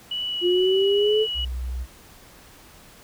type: tone with vibrato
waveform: sine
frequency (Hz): 2939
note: F#7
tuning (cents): -12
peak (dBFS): -25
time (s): 0.11-1.45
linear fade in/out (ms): 5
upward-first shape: sine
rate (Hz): 2.2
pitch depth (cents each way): 10
type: exponential sweep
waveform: sine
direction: up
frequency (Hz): 349.2 to 440.4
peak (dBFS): -17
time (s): 0.41-1.27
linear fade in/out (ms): 50
type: tone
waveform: sine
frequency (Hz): 62.4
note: B1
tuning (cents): +19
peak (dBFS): -26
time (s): 1.34-1.87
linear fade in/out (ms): 50
effects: pink hiss -49 dBFS RMS until 3.03 s